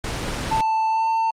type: noise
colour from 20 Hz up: pink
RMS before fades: -26 dBFS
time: 0.04-0.61 s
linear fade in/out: 2 ms
type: tone with pitch glide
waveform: triangle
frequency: 884 to 898.4 Hz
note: A5 to A5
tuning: +8 to +36 cents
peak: -16 dBFS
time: 0.51-1.31 s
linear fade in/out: 10 ms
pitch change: +28 cents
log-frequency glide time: 0.89-1.07 s
effects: low-pass 7000 Hz 12 dB/octave + Opus 32 kbps